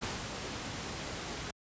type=noise with ADSR envelope; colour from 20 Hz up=pink; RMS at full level=-35 dBFS; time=0.01-1.51 s; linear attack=26 ms; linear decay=140 ms; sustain=-4 dB; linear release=6 ms; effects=high-pass 60 Hz 12 dB/octave + resampled to 16000 Hz